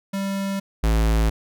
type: tone pair in turn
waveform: square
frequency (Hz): 196 / 55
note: G3 / A1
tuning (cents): 0 / 0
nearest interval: octave + minor seventh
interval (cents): 2200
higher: first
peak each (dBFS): -24 / -17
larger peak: second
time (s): 0.13-0.6 / 0.83-1.3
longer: neither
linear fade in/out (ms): 10
effects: none